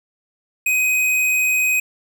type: tone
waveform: square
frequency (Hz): 2511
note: D#7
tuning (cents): +15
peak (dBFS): -16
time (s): 0.66-1.8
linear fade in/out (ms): 5
effects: none